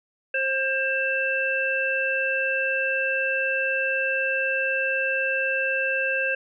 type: harmonic tone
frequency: 532 Hz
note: C5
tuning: 29 cents sharp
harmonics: 1 / 3 / 5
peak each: -28 / -25 / -26 dBFS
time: 0.34-6.35 s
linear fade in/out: 5 ms
effects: none